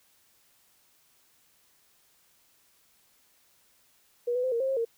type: tone with pitch steps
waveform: sine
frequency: 481.6 / 498.1 / 516 / 465.4 / 531 / 536 / 461 Hz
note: B4 / B4 / C5 / A#4 / C5 / C5 / A#4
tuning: -44 / +15 / -24 / -3 / +25 / +42 / -19 cents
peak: -25 dBFS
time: 4.27-4.851 s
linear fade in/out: 10 ms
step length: 83 ms
effects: white hiss -65 dBFS RMS until 4.97 s